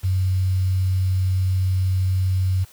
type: tone with quantisation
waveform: sine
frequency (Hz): 93.5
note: F#2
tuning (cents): +19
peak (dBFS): -17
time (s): 0.03-2.65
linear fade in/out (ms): 20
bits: 7
effects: white hiss -50 dBFS RMS until 2.72 s